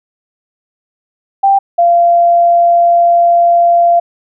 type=tone pair in turn; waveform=sine; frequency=787 / 689.1 Hz; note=G5 / F5; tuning=+7 / -23 cents; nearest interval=major second; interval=230 cents; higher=first; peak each=-5 dBFS; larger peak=neither; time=1.43-1.59 / 1.78-4 s; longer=second; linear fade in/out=10 ms; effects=none